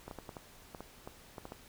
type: clicks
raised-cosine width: 1 ms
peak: -29 dBFS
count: 11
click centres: 0.08 / 0.112 / 0.187 / 0.292 / 0.368 / 0.748 / 0.806 / 1.075 / 1.382 / 1.454 / 1.521 s
effects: pink hiss -57 dBFS RMS until 1.68 s